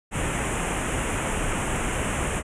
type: band-stop noise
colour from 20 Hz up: pink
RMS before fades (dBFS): -26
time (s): 0.11-2.43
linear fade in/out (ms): 50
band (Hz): 3000 to 6900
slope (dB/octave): 48
effects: resampled to 22050 Hz